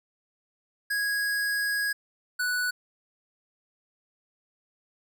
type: tone pair in turn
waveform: square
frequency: 1655 / 1480 Hz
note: G#6 / F#6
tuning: -6 / 0 cents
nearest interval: major second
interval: 194 cents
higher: first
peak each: -26 dBFS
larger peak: neither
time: 0.9-1.93 / 2.39-2.71 s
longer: first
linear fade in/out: 10 ms
effects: none